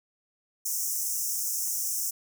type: high-pass noise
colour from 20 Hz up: pink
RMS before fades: -30 dBFS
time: 0.65-2.11 s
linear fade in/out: 10 ms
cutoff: 5500 Hz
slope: 96 dB/octave
effects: none